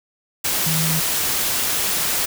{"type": "tone in noise", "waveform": "sine", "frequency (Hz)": 160.5, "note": "E3", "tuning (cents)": -46, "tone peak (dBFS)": -21, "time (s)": [0.66, 1], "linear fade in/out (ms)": 10, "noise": "white", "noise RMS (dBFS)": -21, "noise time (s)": [0.44, 2.26], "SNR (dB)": -3, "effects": []}